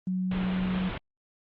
sine tone, 185 Hz, F#3, in tune, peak -26 dBFS, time 0.07-0.89 s, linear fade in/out 2 ms
pink low-pass noise, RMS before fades -36 dBFS, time 0.31-0.98 s, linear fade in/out 5 ms, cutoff 3500 Hz, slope 48 dB/octave
effects Opus 24 kbps

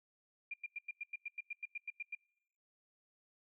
sine tone bursts, 2401 Hz, D7, 38 cents sharp, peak -39 dBFS, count 14, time 0.51-2.151 s, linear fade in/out 5 ms, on 29 ms, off 95 ms, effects noise-tail reverb RT60 0.9 s tail -26 dB re dry

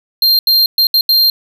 square tone bursts at uneven times, 4186 Hz, C8, in tune, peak -8 dBFS, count 5, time 0.22-0.39 / 0.47-0.66 / 0.78-0.87 / 0.94-1.01 / 1.09-1.3 s, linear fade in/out 2 ms, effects none

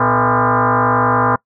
sine tone with frequency modulation, 117.8 Hz, A#2, 19 cents sharp, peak -11 dBFS, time 0-1.36 s, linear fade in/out 5 ms, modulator 185 Hz, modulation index 7.1, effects noise-tail reverb RT60 0.1 s tail -24 dB re dry

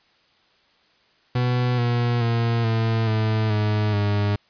40% pulse tone with pitch steps, 123.9 / 120.1 / 116.41 / 112.83 / 109.37 / 106.01 / 102.75 Hz, B2 / B2 / A#2 / A2 / A2 / G#2 / G#2, +6 / -48 / -2 / +44 / -10 / +36 / -18 cents, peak -18 dBFS, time 1.35-4.36 s, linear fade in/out 5 ms, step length 430 ms, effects white hiss -60 dBFS RMS until 4.49 s + resampled to 11025 Hz

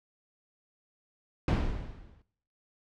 brown noise with exponential decay, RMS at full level -21 dBFS, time 1.48-2.22 s, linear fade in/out 2 ms, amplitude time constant 160 ms, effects noise-tail reverb RT60 0.6 s tail -18 dB re dry + low-pass 4000 Hz 12 dB/octave

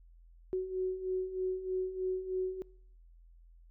sine beating tone pair, 370 / 373.2 Hz, F#4 / F#4, 0 / +15 cents, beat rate 3.2 Hz, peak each -38 / -33 dBFS, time 0.53-2.62 s, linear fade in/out 0 ms, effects noise-tail reverb RT60 0.7 s tail -24 dB re dry + added 42 Hz sine -55 dBFS peak until 3.7 s

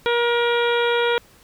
harmonic tone, 474.9 Hz, A#4, 32 cents sharp, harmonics 1 / 2 / 3 / 4 / 5 / 6 / 7 / 8, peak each -19 / -25 / -25 / -31 / -29 / -37 / -29 / -34 dBFS, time 0.06-1.18 s, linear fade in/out 0 ms, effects pink hiss -52 dBFS RMS until 1.43 s

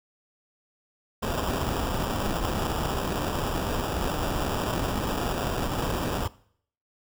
pink noise with sample-and-hold, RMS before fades -28 dBFS, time 1.22-6.28 s, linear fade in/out 10 ms, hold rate 2100 Hz, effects noise-tail reverb RT60 0.6 s tail -20 dB re dry

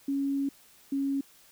sine tone pair in turn, 277.2 / 275.7 Hz, C#4 / C#4, 0 / -9 cents, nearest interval unison, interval 9 cents, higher first, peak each -26 / -26 dBFS, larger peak neither, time 0.08-0.49 / 0.92-1.21 s, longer first, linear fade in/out 5 ms, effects white hiss -58 dBFS RMS until 1.51 s

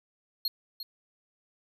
square tone with echo, 4265 Hz, C8, 32 cents sharp, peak -27 dBFS, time 0.45-0.48 s, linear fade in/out 2 ms, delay 350 ms, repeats 1, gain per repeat -10 dB, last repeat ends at 0.83 s, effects none

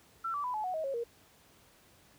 sine tone with pitch steps, 1344 / 1156.6 / 995.3 / 856.5 / 737.1 / 634.3 / 545.8 / 469.7 Hz, E6 / D6 / B5 / A5 / F#5 / D#5 / C#5 / A#4, +33 / -27 / +13 / -47 / -7 / +33 / -27 / +13 cents, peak -32 dBFS, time 0.24-1.04 s, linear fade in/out 10 ms, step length 100 ms, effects pink hiss -62 dBFS RMS until 2.18 s + high-pass 60 Hz 12 dB/octave

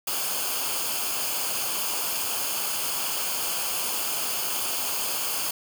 white noise with comb filter, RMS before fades -28 dBFS, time 0.07-5.51 s, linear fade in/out 5 ms, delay 0.52 ms, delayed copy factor -0.65, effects none

